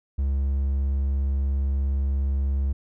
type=tone; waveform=triangle; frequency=68.5 Hz; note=C#2; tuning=20 cents flat; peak=-19 dBFS; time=0.18-2.73 s; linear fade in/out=10 ms; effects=none